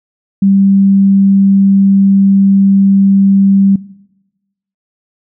sine tone, 196 Hz, G3, in tune, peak -5 dBFS, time 0.42-3.76 s, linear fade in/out 5 ms, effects noise-tail reverb RT60 1.0 s tail -20 dB re dry

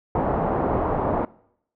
white low-pass noise, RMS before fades -23 dBFS, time 0.15-1.25 s, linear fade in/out 2 ms, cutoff 920 Hz, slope 24 dB/octave, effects noise-tail reverb RT60 0.7 s tail -22 dB re dry

